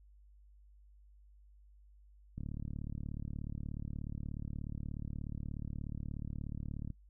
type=click train; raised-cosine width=5 ms; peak=-29 dBFS; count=167; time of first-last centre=2.38-6.903 s; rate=36.7 Hz; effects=noise-tail reverb RT60 0.1 s tail -20 dB re dry + added 50 Hz sine -58 dBFS peak until 7.09 s